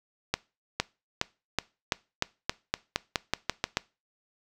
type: accelerating click train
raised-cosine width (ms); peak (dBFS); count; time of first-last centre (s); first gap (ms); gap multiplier
0.2; -7; 14; 0.34-3.771; 460; 0.9
effects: noise-tail reverb RT60 0.3 s tail -22 dB re dry